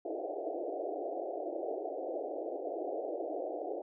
white band-pass noise, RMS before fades -38 dBFS, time 0.05-3.82 s, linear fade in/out 5 ms, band 300 to 740 Hz, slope 96 dB/octave, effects none

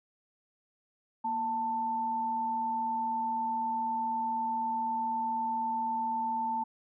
sine tone pair together, 235.2 / 888 Hz, A#3 / A5, +16 / +16 cents, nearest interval octave + major seventh, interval 2300 cents, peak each -40 / -29 dBFS, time 1.24-6.64 s, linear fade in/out 10 ms, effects none

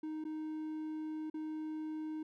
triangle tone with dropouts, 311.1 Hz, D#4, in tune, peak -36 dBFS, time 0.03-2.23 s, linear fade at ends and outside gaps 5 ms, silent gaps 0.241-0.25 / 1.3-1.341 s, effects none

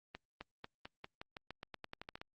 accelerating click train, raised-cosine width 0.3 ms, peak -29 dBFS, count 16, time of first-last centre 0.15-2.215 s, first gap 260 ms, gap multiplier 0.9, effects Opus 24 kbps

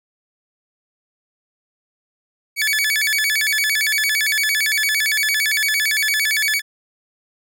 sawtooth tone with vibrato, 1975.5 Hz, B6, in tune, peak -13 dBFS, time 2.56-6.62 s, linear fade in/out 50 ms, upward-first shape square, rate 8.8 Hz, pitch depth 230 cents each way, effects none

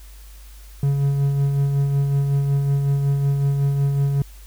triangle tone with tremolo, 140 Hz, C#3, 18 cents sharp, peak -13 dBFS, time 0.83-4.22 s, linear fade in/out 2 ms, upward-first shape sine, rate 5.4 Hz, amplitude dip 35%, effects added 50 Hz sine -39 dBFS peak until 4.46 s + white hiss -50 dBFS RMS until 4.46 s

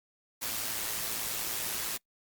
white noise with amplitude modulation, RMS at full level -32 dBFS, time 0.41-1.98 s, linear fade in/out 20 ms, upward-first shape sine, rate 111 Hz, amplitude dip 50%, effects noise-tail reverb RT60 0.1 s tail -24 dB re dry + Opus 48 kbps

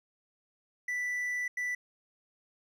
triangle tone bursts at uneven times, 1975.5 Hz, B6, in tune, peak -29 dBFS, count 2, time 0.88-1.48 / 1.57-1.75 s, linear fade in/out 5 ms, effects none

